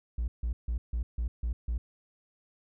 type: tone bursts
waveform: triangle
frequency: 58.1 Hz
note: A#1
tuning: 5 cents flat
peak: -25 dBFS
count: 7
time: 0.18-1.78 s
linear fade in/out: 5 ms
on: 100 ms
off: 150 ms
effects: tanh soft clip ceiling -23 dBFS